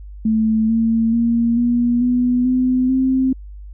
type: tone with pitch steps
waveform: sine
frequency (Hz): 220 / 226.4 / 233.1 / 239.9 / 246.9 / 254.2 / 261.6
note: A3 / A3 / A#3 / A#3 / B3 / C4 / C4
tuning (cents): 0 / +50 / 0 / +50 / 0 / -50 / 0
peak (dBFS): -13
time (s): 0.25-3.33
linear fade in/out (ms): 5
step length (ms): 440
effects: added 50 Hz sine -32 dBFS peak until 3.73 s